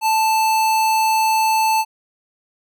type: tone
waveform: square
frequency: 880 Hz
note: A5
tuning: in tune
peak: -15 dBFS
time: 0.01-1.85 s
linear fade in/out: 50 ms
effects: none